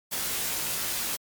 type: noise with comb filter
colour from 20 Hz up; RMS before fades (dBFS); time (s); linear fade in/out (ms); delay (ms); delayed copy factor
white; -30; 0.11-1.17; 20; 18; +0.9
effects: MP3 96 kbps